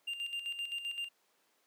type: tone with tremolo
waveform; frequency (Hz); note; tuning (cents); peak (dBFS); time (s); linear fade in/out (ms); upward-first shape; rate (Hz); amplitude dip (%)
triangle; 2794; F7; 0; -33; 0.07-1.09; 10; square; 7.7; 60
effects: pink hiss -72 dBFS RMS until 1.66 s + high-pass 400 Hz 12 dB/octave